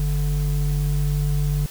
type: tone pair together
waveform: triangle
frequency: 48.54 / 146 Hz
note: G1 / D3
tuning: -16 / -10 cents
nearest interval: octave + perfect fifth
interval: 1906 cents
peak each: -19 dBFS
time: 0-1.66 s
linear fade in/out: 0 ms
effects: tanh soft clip ceiling -10 dBFS + white hiss -40 dBFS RMS until 1.7 s